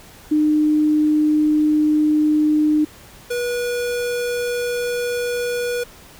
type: tone pair in turn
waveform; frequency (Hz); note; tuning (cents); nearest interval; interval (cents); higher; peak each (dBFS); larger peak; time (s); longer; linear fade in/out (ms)
sine / square; 303.9 / 484.9; D#4 / B4; -41 / -32; minor sixth; 809; second; -13 / -21; first; 0.31-2.85 / 3.3-5.84; neither; 10
effects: pink hiss -44 dBFS RMS until 6.19 s